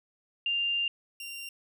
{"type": "tone pair in turn", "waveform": ["sine", "sawtooth"], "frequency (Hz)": [2794, 2773], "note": ["F7", "F7"], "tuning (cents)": [0, -13], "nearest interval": "unison", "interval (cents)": 13, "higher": "first", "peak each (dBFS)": [-26, -35], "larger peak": "first", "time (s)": [[0.46, 0.88], [1.2, 1.49]], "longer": "first", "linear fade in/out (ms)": 2, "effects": []}